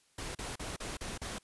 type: noise bursts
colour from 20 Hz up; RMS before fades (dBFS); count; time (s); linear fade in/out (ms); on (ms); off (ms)
pink; -40; 6; 0.18-1.385; 5; 170; 37
effects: white hiss -69 dBFS RMS until 1.43 s + resampled to 24000 Hz